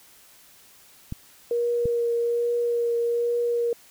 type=clicks; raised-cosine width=5 ms; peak=-18 dBFS; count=2; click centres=1.124 / 1.856 s
type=tone with vibrato; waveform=sine; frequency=473.2 Hz; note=A#4; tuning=26 cents sharp; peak=-21 dBFS; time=1.51-3.73 s; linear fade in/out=2 ms; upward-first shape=triangle; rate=1.2 Hz; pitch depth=15 cents each way
effects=white hiss -53 dBFS RMS until 3.9 s